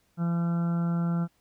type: harmonic tone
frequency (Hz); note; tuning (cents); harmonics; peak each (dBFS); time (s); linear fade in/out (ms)
170; F3; -46; 1 / 2 / 3 / 4 / 5 / 6 / 7 / 8 / 9; -24 / -42 / -45 / -44 / -47 / -52 / -51 / -42 / -54; 0.17-1.28; 50
effects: pink hiss -69 dBFS RMS until 1.4 s